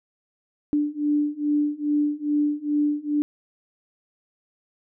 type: beating tone pair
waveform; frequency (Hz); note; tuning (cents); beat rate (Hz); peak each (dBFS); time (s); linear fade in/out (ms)
sine; 293.7 / 296.1; D4 / D4; 0 / +14; 2.4; -24 / -23; 0.73-3.22; 0
effects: none